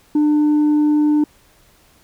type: tone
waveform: sine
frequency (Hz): 299.1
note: D4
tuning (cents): +32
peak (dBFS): -9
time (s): 0.15-1.24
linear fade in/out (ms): 5
effects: tanh soft clip ceiling -11 dBFS + pink hiss -53 dBFS RMS until 2.03 s

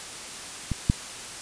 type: clicks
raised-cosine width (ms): 5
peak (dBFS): -14 / -6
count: 2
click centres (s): 0.717 / 0.899
effects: white hiss -38 dBFS RMS until 1.41 s + resampled to 22050 Hz

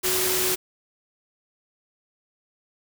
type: tone in noise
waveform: sine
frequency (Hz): 370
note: F#4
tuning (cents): 0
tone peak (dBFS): -28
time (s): 0.03-0.56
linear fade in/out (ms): 20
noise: white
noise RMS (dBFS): -24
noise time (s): 0.03-0.56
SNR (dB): -7
effects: none

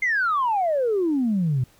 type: exponential sweep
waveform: sine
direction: down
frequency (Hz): 2132 to 120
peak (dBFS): -18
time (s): 0.02-1.64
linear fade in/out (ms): 5
effects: tanh soft clip ceiling -15 dBFS + pink hiss -57 dBFS RMS until 1.79 s

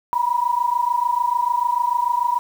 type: tone pair together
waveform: sine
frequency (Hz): 955 / 981.8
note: A#5 / B5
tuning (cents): +42 / -10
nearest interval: unison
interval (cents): 48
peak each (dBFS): -20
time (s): 0.13-2.39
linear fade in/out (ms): 0
effects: 7-bit

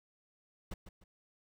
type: noise with echo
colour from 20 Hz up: brown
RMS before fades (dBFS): -40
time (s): 0.71-0.74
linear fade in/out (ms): 5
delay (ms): 150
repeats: 2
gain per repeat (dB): -10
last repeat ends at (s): 1.04
effects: none

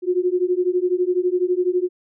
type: beating tone pair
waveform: sine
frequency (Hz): 355.2 / 367.2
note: F4 / F#4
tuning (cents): +29 / -13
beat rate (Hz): 12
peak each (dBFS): -20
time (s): 0.02-1.89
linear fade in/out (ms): 50
effects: none

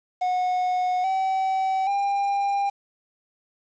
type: tone with pitch steps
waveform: triangle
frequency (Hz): 730 / 764.1 / 799.8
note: F#5 / G5 / G5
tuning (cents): -24 / -44 / +35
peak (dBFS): -19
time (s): 0.21-2.7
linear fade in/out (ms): 10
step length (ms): 830
effects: resampled to 16000 Hz + 8-bit

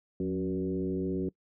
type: tone with frequency modulation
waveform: sine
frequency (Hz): 277.2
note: C#4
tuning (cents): 0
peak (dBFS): -28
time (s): 0.2-1.29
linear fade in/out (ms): 2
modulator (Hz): 97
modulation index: 1.5
effects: noise-tail reverb RT60 0.1 s tail -23 dB re dry

